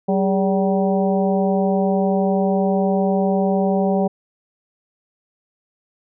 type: harmonic tone with a mistuned harmonic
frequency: 191.9 Hz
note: G3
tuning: 37 cents flat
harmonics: 1 / 2 / 3 / 4 / 5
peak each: -18 / -22 / -22 / -24 / -35 dBFS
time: 0.08-4.08 s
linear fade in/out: 10 ms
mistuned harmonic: 2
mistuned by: +91 cents
effects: none